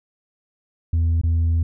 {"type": "tone with dropouts", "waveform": "sine", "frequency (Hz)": 82.7, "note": "E2", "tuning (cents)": 6, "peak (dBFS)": -13, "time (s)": [0.93, 1.63], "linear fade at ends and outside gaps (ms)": 5, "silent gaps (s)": [1.214, 1.235], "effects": ["tanh soft clip ceiling -15 dBFS"]}